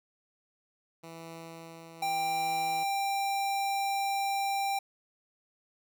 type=tone with tremolo; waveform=10% pulse; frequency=164.81 Hz; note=E3; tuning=in tune; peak=-34 dBFS; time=1.03-2.84 s; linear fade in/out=10 ms; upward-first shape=triangle; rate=0.84 Hz; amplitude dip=45%
type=tone; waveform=square; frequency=790 Hz; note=G5; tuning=13 cents sharp; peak=-29 dBFS; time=2.02-4.79 s; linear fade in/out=5 ms
effects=none